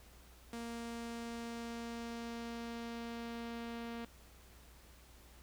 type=tone with low-pass filter sweep; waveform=sawtooth; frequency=233.1 Hz; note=A#3; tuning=in tune; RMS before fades=-44 dBFS; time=0.53-4.05 s; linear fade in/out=2 ms; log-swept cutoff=9900 to 3600 Hz; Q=1; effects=added 60 Hz sine -59 dBFS peak until 5.42 s + pink hiss -62 dBFS RMS until 5.42 s